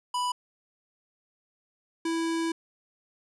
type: tone pair in turn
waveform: square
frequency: 987.8 / 329.6 Hz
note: B5 / E4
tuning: 0 / 0 cents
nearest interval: octave + perfect fifth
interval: 1900 cents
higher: first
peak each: -27 dBFS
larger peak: neither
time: 0.14-0.32 / 2.05-2.52 s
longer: second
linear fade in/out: 5 ms
effects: resampled to 24000 Hz